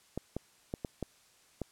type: clicks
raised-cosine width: 2 ms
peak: -21 dBFS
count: 6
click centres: 0.176 / 0.366 / 0.739 / 0.848 / 1.027 / 1.617 s
effects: white hiss -64 dBFS RMS until 1.71 s + low-pass 10000 Hz 12 dB/octave